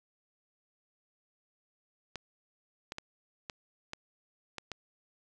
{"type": "clicks", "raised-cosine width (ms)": 0.2, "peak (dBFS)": -21, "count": 7, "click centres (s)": [2.157, 2.921, 2.984, 3.498, 3.934, 4.583, 4.717], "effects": ["resampled to 24000 Hz", "8-bit"]}